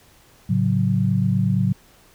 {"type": "chord", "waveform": "sine", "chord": "F# minor", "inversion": "first", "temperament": "equal", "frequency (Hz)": [110, 138.59, 185], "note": ["A2", "C#3", "F#3"], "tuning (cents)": [0, 0, 0], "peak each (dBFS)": [-21, -22, -20], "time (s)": [0.49, 1.73], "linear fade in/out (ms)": 10, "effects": ["pink hiss -53 dBFS RMS until 2.14 s"]}